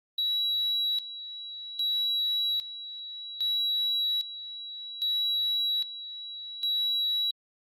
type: tone with tremolo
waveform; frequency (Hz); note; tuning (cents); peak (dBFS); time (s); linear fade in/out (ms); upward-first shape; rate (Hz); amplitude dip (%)
sine; 3899; B7; -23; -23; 0.18-7.31; 5; square; 0.62; 80
effects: tanh soft clip ceiling -23 dBFS + Opus 32 kbps